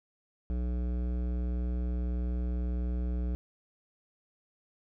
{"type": "tone with hard clipping", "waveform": "triangle", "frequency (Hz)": 60.8, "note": "B1", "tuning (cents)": -26, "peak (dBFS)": -31, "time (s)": [0.5, 3.35], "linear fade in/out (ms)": 0, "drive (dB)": 18, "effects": []}